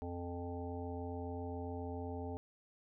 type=harmonic tone with a mistuned harmonic; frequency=87.31 Hz; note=F2; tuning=in tune; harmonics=1 / 3 / 5 / 7 / 9 / 10; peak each=-43 / -45 / -46 / -51 / -49 / -56 dBFS; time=0.02-2.37 s; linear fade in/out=0 ms; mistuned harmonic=1; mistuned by=-21 cents; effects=none